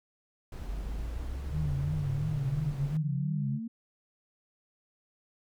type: noise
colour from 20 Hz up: brown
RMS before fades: -40 dBFS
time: 0.52-2.97 s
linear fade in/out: 2 ms
type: exponential sweep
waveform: sine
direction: up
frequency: 44.24 to 233.1 Hz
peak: -34 dBFS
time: 0.61-3.68 s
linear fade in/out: 10 ms
type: tone with vibrato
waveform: sine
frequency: 145.2 Hz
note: D3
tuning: 19 cents flat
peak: -29 dBFS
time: 1.51-3.6 s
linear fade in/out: 50 ms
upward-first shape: triangle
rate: 2.9 Hz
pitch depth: 130 cents each way
effects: none